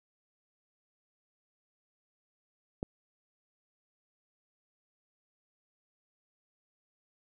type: click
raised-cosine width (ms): 2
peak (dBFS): -20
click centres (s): 2.829
effects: none